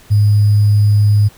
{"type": "tone with sample-and-hold", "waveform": "sine", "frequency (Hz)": 103.83, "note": "G#2", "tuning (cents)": 0, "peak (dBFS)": -7, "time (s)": [0.1, 1.29], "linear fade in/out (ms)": 20, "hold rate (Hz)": 4900, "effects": ["pink hiss -44 dBFS RMS until 1.37 s"]}